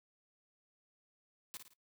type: noise with echo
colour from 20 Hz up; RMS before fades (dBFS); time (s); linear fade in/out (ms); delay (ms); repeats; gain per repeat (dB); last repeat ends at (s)
white; -45; 1.54-1.57; 0; 55; 3; -7; 1.735
effects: noise-tail reverb RT60 0.1 s tail -19 dB re dry